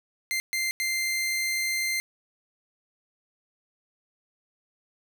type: tone bursts at uneven times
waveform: sawtooth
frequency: 2088 Hz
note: C7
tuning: 4 cents flat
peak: -22 dBFS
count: 3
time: 0.31-0.4 / 0.53-0.71 / 0.8-2 s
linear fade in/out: 0 ms
effects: none

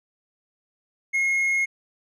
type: tone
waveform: triangle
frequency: 2157 Hz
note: C#7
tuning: 48 cents flat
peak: -18 dBFS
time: 1.13-1.66 s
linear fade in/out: 20 ms
effects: resampled to 24000 Hz

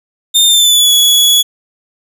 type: tone with pitch glide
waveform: sawtooth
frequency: 3626 to 3383 Hz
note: A#7 to G#7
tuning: -49 to +31 cents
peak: -3 dBFS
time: 0.34-1.43 s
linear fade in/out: 20 ms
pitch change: -120 cents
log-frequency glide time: 0.46-0.92 s
effects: none

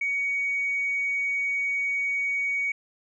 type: tone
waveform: sine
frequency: 2245 Hz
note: C#7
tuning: 21 cents sharp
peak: -23 dBFS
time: 0.01-2.72 s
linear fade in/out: 5 ms
effects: tanh soft clip ceiling -19 dBFS

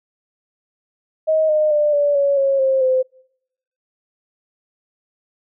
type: tone with pitch steps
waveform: sine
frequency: 630 / 612.4 / 595.3 / 578.7 / 562.6 / 546.9 / 531.6 / 516.8 Hz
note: D#5 / D#5 / D5 / D5 / C#5 / C#5 / C5 / C5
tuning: +21 / -28 / +23 / -26 / +26 / -23 / +27 / -21 cents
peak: -13 dBFS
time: 1.27-3.03 s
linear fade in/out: 20 ms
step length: 220 ms
effects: noise-tail reverb RT60 0.8 s tail -26 dB re dry

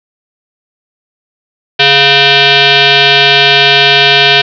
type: tone with frequency modulation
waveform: sine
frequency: 415.3 Hz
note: G#4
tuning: in tune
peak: -3 dBFS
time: 1.79-4.42 s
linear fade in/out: 10 ms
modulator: 558 Hz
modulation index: 6.6
effects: none

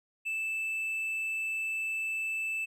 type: tone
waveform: triangle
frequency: 2637 Hz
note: E7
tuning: in tune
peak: -29 dBFS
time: 0.25-2.66 s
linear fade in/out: 20 ms
effects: none

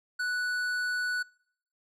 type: tone with tanh clipping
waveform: sine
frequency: 1480 Hz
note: F#6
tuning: in tune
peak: -30 dBFS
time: 0.19-1.23 s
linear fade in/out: 10 ms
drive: 12 dB
effects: noise-tail reverb RT60 0.7 s tail -26 dB re dry

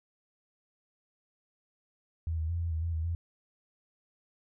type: tone with pitch steps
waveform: sine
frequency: 81.7 / 79.4 / 85.1 / 84.3 / 79.9 / 84.1 / 80 / 84.6 Hz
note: E2 / D#2 / F2 / E2 / D#2 / E2 / D#2 / E2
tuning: -15 / +36 / -44 / +39 / +47 / +35 / +49 / +45 cents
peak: -29 dBFS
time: 2.27-3.15 s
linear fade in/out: 0 ms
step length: 110 ms
effects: none

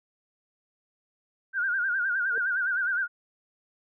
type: tone with vibrato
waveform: sine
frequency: 1502 Hz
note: F#6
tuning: 26 cents sharp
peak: -24 dBFS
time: 1.53-3.08 s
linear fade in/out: 50 ms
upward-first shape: sine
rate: 9.7 Hz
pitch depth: 110 cents each way
type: tone with exponential growth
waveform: sine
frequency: 457.5 Hz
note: A#4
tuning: 32 cents flat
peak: -32 dBFS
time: 2.27-2.38 s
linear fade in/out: 1 ms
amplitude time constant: 23 ms
effects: none

